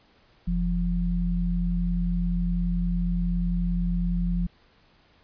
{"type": "tone pair together", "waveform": "sine", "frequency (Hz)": [44.16, 174.61], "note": ["F1", "F3"], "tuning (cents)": [20, 0], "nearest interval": "2 octaves", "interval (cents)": 2380, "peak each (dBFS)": [-25, -25], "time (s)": [0.47, 4.47], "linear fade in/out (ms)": 10, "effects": ["pink hiss -60 dBFS RMS until 5.23 s", "resampled to 11025 Hz"]}